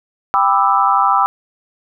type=chord; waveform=sine; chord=E minor seventh; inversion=first; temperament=just; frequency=791.1 / 988.9 / 1186.7 / 1318.5 Hz; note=G5 / B5 / D6 / E6; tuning=+16 / +2 / +18 / 0 cents; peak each=-16 dBFS; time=0.34-1.26 s; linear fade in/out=0 ms; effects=none